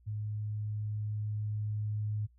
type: tone with level ramp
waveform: sine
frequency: 105.9 Hz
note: G#2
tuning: 34 cents sharp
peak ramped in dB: -34 to -31 dBFS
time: 0.06-2.27 s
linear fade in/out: 20 ms
effects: noise-tail reverb RT60 0.1 s tail -22 dB re dry + added 60 Hz sine -60 dBFS peak until 2.38 s